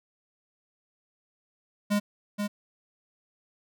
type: tone with echo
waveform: square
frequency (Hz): 205.7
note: G#3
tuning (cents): -16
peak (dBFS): -23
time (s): 1.9-2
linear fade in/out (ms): 20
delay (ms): 480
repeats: 1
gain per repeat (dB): -5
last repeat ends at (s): 2.48
effects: none